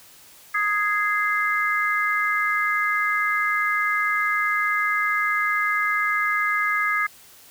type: harmonic tone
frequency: 415.3 Hz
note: G#4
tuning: in tune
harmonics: 3 / 4 / 5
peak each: -24 / -24 / -24 dBFS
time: 0.54-7.07 s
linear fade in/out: 10 ms
effects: white hiss -49 dBFS RMS until 7.5 s